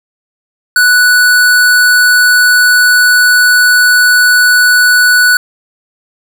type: tone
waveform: square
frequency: 1480 Hz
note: F#6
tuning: in tune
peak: -5 dBFS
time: 0.76-5.37 s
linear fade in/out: 2 ms
effects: none